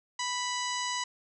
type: harmonic tone with a mistuned harmonic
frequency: 987.8 Hz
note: B5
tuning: in tune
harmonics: 1 / 2 / 3 / 4 / 5 / 6 / 7 / 8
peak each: -34 / -37 / -39 / -40 / -41 / -42 / -42 / -43 dBFS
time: 0.19-1.04 s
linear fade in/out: 5 ms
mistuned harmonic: 7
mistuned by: -60 cents
effects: none